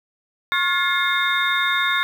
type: tone cluster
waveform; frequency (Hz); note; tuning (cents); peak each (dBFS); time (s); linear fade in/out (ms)
sine; 1088 / 1416 / 1727 / 2141 / 3660; C#6 / F6 / A6 / C7 / A#7; -33 / +23 / -33 / +39 / -32; -24; 0.52-2.03; 0
effects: 7-bit